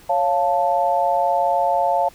sine chord, Db augmented, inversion none, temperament equal, 554.4 / 698.5 / 880 Hz, Db5 / F5 / A5, 0 / 0 / 0 cents, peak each -22 / -19 / -20 dBFS, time 0.09-2.09 s, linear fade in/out 10 ms, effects pink hiss -48 dBFS RMS until 2.14 s

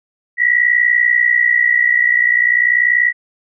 sine tone pair together, 1907.6 / 1968 Hz, A#6 / B6, +39 / -7 cents, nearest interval minor second, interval 54 cents, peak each -13 dBFS, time 0.37-3.13 s, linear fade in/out 50 ms, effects none

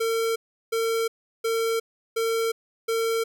square tone bursts, 454.1 Hz, A#4, 45 cents flat, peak -23 dBFS, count 5, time 0-3.24 s, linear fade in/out 10 ms, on 360 ms, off 360 ms, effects none

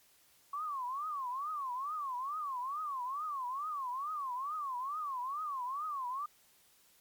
sine tone with vibrato, 1108.7 Hz, C#6, in tune, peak -35 dBFS, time 0.53-6.26 s, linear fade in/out 5 ms, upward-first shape triangle, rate 2.3 Hz, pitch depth 250 cents each way, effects white hiss -66 dBFS RMS until 7 s + MP3 96 kbps

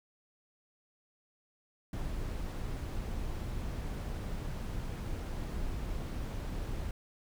brown noise, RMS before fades -37 dBFS, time 1.93-6.91 s, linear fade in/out 2 ms, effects none

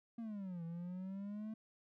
triangle exponential two-way sweep, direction down then up, 235.6 to 164.81 to 221.1 Hz, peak -40 dBFS, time 0.18-1.54 s, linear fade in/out 5 ms, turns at 0.64 s, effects none

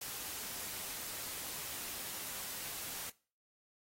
white noise, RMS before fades -43 dBFS, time 0.01-3.1 s, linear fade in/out 5 ms, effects noise-tail reverb RT60 0.4 s tail -22 dB re dry + AAC 48 kbps

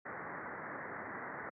white low-pass noise, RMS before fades -44 dBFS, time 0.05-1.5 s, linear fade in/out 10 ms, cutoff 2000 Hz, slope 96 dB/octave, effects high-pass 150 Hz 12 dB/octave

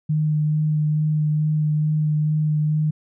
sine tone with vibrato, 152.7 Hz, D#3, 32 cents flat, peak -17 dBFS, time 0.09-2.91 s, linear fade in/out 10 ms, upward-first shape sine, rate 2.3 Hz, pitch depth 13 cents each way, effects none

